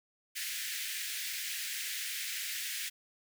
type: high-pass noise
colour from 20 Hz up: pink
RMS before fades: -38 dBFS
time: 0.35-2.9 s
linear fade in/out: 20 ms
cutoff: 1700 Hz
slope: 48 dB/octave
effects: none